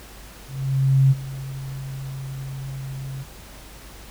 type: tone with ADSR envelope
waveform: sine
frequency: 134.6 Hz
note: C3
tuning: 49 cents sharp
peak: -11 dBFS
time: 0.47-3.24 s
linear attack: 640 ms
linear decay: 31 ms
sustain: -18 dB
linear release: 20 ms
effects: added 50 Hz sine -44 dBFS peak until 4.1 s + pink hiss -44 dBFS RMS until 4.1 s